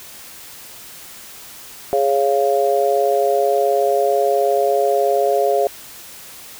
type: harmonic tone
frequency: 138.59 Hz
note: C#3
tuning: in tune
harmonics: 3 / 4 / 5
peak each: -18 / -18 / -18 dBFS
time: 1.93-5.67 s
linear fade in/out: 0 ms
effects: white hiss -38 dBFS RMS until 6.59 s